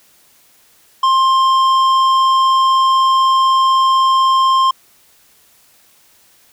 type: tone with tanh clipping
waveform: triangle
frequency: 1056 Hz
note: C6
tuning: 16 cents sharp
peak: -11 dBFS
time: 1.03-4.71 s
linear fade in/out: 5 ms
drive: 14 dB
effects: white hiss -51 dBFS RMS until 6.52 s